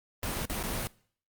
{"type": "noise with dropouts", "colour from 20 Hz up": "pink", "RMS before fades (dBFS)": -33, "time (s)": [0.23, 0.87], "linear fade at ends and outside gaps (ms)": 0, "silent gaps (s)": [[0.453, 0.498], [0.628, 0.637]], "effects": ["noise-tail reverb RT60 0.5 s tail -22 dB re dry", "Opus 32 kbps"]}